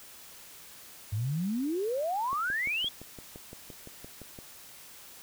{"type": "exponential sweep", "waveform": "sine", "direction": "up", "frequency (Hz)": [97.8, 3443], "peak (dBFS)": -28, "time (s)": [1.12, 2.89], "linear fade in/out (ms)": 10}
{"type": "click train", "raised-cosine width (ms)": 2, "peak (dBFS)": -31, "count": 13, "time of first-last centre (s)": [2.33, 4.388], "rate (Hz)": 5.83}
{"effects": ["white hiss -50 dBFS RMS until 5.22 s"]}